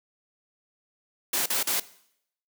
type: noise bursts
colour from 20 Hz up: white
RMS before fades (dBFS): -26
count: 3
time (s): 1.33-1.8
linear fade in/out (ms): 5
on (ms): 130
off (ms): 40
effects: noise-tail reverb RT60 0.7 s tail -18 dB re dry + high-pass 200 Hz 12 dB/octave